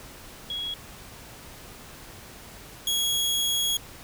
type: tone pair in turn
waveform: sine / sawtooth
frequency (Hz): 3322 / 3322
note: G#7 / G#7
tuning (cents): 0 / 0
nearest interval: unison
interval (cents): 0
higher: neither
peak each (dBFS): -29 / -20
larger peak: second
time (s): 0.5-0.74 / 2.87-3.77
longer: second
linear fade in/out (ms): 2
effects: pink hiss -45 dBFS RMS until 4.03 s